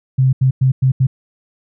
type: tone bursts at uneven times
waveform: sine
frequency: 131.1 Hz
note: C3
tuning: 4 cents sharp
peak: -9 dBFS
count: 5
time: 0.18-0.33 / 0.41-0.51 / 0.61-0.72 / 0.82-0.92 / 1-1.07 s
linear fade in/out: 10 ms
effects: none